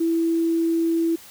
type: tone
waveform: sine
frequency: 331 Hz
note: E4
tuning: 7 cents sharp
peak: -18 dBFS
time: 0-1.16 s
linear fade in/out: 10 ms
effects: white hiss -45 dBFS RMS until 1.3 s